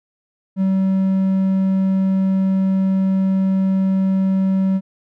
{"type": "tone", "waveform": "triangle", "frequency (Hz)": 191.1, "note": "G3", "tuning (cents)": -44, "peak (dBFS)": -12, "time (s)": [0.56, 4.81], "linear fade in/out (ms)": 50, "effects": []}